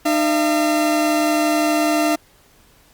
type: tone pair together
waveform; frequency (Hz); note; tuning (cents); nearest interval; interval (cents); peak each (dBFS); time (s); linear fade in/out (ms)
40% pulse; 304.1 / 680; D#4 / F5; -40 / -46; octave + major second; 1394; -17 / -18; 0.05-2.16; 10
effects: pink hiss -53 dBFS RMS until 2.93 s + Opus 48 kbps